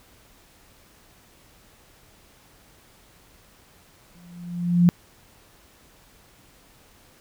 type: tone with exponential growth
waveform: sine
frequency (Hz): 174.61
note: F3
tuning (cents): 0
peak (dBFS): -10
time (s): 4.15-4.89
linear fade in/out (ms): 0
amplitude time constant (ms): 160
effects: pink hiss -55 dBFS RMS until 7.2 s